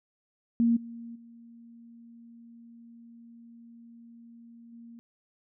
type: tone with level steps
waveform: sine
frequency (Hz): 233.1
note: A#3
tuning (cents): 0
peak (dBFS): -20 / -39 / -48 / -45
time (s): 0.6-4.99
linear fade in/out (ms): 0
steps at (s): 0.76 / 1.15 / 4.72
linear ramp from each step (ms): 10
effects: none